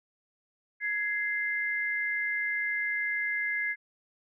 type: tone pair together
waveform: sine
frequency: 1672 / 2081 Hz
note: G#6 / C7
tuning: +11 / -10 cents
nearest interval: major third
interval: 379 cents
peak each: -31 / -30 dBFS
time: 0.8-3.76 s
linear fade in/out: 50 ms
effects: none